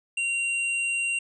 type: tone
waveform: square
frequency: 2760 Hz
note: F7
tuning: 21 cents flat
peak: -25 dBFS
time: 0.17-1.19 s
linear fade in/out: 5 ms
effects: resampled to 22050 Hz